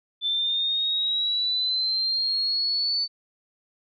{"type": "linear sweep", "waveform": "sine", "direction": "up", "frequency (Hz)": [3520, 4524], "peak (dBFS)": -22, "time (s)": [0.21, 3.08], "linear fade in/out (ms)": 50, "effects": []}